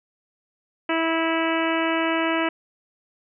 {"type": "harmonic tone", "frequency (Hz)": 326.8, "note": "E4", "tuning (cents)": -15, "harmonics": [1, 2, 3, 4, 5, 6, 7, 8, 9], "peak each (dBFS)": [-24, -27, -29, -30, -31, -32, -32, -33, -34], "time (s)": [0.89, 2.49], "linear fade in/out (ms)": 5, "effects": []}